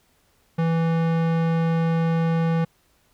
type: tone with low-pass filter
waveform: square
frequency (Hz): 164.81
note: E3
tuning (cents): 0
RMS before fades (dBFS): -21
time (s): 0.58-2.65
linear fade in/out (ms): 10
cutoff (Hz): 2200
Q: 0.55
effects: pink hiss -63 dBFS RMS until 3.13 s